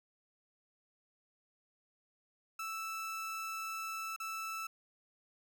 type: tone with dropouts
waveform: 30% pulse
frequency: 1318.5 Hz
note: E6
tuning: in tune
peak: -36 dBFS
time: 2.59-4.67 s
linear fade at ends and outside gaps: 5 ms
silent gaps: 4.163-4.2 s
effects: none